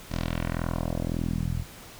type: tone with low-pass filter sweep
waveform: 10% pulse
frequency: 41.85 Hz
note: E1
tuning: 27 cents sharp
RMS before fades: -29 dBFS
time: 0.09-1.65 s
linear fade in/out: 50 ms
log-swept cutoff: 6200 to 100 Hz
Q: 1.6
effects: pink hiss -46 dBFS RMS until 1.99 s